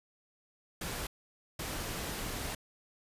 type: noise bursts at uneven times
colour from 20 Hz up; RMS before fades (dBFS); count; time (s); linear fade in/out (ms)
pink; -38; 2; 0.81-1.07 / 1.59-2.55; 5
effects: resampled to 32000 Hz